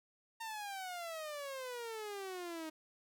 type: exponential sweep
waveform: sawtooth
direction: down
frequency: 919 to 311.1 Hz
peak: -38 dBFS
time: 0.4-2.7 s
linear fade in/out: 10 ms
effects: none